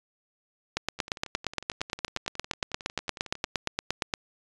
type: two click trains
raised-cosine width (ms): 0.2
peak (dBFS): -9 / -23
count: 30 / 28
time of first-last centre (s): 0.77-4.138 / 0.99-3.445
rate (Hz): 8.61 / 11
effects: resampled to 22050 Hz